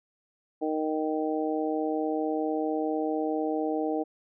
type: harmonic tone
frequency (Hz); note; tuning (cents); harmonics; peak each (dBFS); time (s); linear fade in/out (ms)
155.56; D#3; 0; 2 / 3 / 4 / 5; -29 / -31 / -34 / -34; 0.61-4.04; 20
effects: none